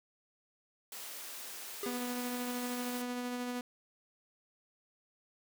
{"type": "high-pass noise", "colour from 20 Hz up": "white", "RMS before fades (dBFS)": -45, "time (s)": [0.92, 3.02], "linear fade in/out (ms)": 2, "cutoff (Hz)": 310, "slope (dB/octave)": 12}
{"type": "tone with exponential decay", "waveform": "square", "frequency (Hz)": 405.1, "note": "G#4", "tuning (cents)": -43, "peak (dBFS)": -35, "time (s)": [1.83, 2.13], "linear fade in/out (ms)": 2, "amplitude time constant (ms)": 64}
{"type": "tone with tremolo", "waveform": "sawtooth", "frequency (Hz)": 246.2, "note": "B3", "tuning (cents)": -5, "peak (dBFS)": -31, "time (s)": [1.86, 3.61], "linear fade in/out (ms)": 2, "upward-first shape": "sine", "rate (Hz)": 13, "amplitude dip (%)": 25}
{"effects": []}